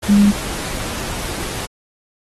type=tone in noise; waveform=sine; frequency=203.7 Hz; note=G#3; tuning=33 cents flat; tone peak=-8 dBFS; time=0.08-0.32 s; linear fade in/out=20 ms; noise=pink; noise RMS=-26 dBFS; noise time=0.02-1.67 s; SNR=+15 dB; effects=AAC 32 kbps